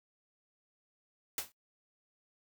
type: noise with exponential decay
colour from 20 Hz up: white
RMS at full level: -32 dBFS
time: 1.38-1.52 s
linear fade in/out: 1 ms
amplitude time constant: 30 ms
effects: noise-tail reverb RT60 0.1 s tail -20 dB re dry